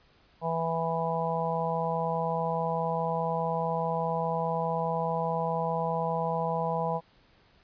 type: harmonic tone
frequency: 164.81 Hz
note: E3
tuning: in tune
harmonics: 1 / 3 / 4 / 5 / 6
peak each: -33 / -33 / -33 / -33 / -33 dBFS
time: 0.41-7.01 s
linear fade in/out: 50 ms
effects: pink hiss -62 dBFS RMS until 7.63 s + resampled to 11025 Hz